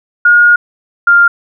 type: tone pair in turn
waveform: sine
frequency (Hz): 1432 / 1399.3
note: F6 / F6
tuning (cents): +43 / +3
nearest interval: unison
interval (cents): 40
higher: first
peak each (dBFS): -3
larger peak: neither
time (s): 0.25-0.56 / 1.07-1.28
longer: first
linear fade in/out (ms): 5
effects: none